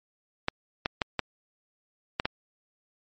clicks, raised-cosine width 0.3 ms, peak -9 dBFS, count 6, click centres 0.484 / 0.859 / 1.018 / 1.193 / 2.199 / 2.255 s, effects MP3 32 kbps

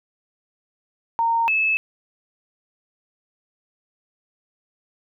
sine tone pair in turn, 921 / 2605 Hz, A#5 / E7, -21 / -21 cents, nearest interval octave + tritone, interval 1800 cents, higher second, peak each -17 dBFS, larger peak neither, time 1.19-1.48 / 1.48-1.77 s, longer neither, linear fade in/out 0 ms, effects none

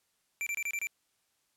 square tone bursts, 2349 Hz, D7, in tune, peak -32 dBFS, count 6, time 0.41-0.87 s, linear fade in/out 0 ms, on 55 ms, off 26 ms, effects white hiss -75 dBFS RMS until 1.56 s + low-pass 12000 Hz 12 dB/octave

